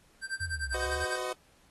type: tone with tremolo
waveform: square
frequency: 1568 Hz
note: G6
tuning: in tune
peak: -31 dBFS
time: 0.21-1.2 s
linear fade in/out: 50 ms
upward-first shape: sine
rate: 10 Hz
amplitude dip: 95%
type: linear two-way sweep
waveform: sine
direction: down then up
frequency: 91.2 to 61.2 to 77.6 Hz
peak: -36 dBFS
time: 0.4-1.05 s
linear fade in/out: 10 ms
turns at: 0.76 s
type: chord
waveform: 25% pulse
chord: B major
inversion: second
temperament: equal with one note detuned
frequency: 370 / 506.6 / 622.3 Hz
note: F#4 / B4 / D#5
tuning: 0 / +44 / 0 cents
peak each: -34 / -33 / -34 dBFS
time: 0.74-1.33 s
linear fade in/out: 5 ms
effects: pink hiss -64 dBFS RMS until 1.7 s + AAC 32 kbps